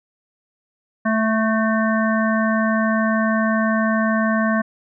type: harmonic tone with a mistuned harmonic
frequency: 220 Hz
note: A3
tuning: in tune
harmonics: 1 / 3 / 5 / 7 / 8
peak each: -18 / -23 / -25 / -26 / -27 dBFS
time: 1.05-4.62 s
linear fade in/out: 10 ms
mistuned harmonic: 8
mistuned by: +45 cents
effects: none